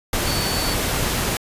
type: tone in noise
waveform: sine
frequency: 4491 Hz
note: C#8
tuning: 22 cents sharp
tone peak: -27 dBFS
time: 0.27-0.74 s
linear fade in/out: 2 ms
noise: pink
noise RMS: -22 dBFS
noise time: 0.13-1.37 s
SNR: -8 dB
effects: resampled to 32000 Hz